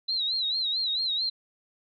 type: tone with vibrato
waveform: sine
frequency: 3978 Hz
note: B7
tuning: 12 cents sharp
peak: -25 dBFS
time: 0.08-1.3 s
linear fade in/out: 10 ms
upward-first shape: sine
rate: 4.5 Hz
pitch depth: 110 cents each way
effects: none